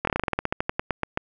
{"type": "slowing click train", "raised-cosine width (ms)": 0.5, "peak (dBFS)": -8, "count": 18, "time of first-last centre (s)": [0.05, 1.174], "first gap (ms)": 23, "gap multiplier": 1.12, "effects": []}